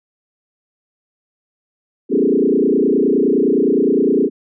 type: tone with frequency modulation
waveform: sine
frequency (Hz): 336.3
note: E4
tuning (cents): +35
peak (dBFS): -11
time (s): 2.09-4.3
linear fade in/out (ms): 50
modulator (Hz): 29.7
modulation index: 3.5
effects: none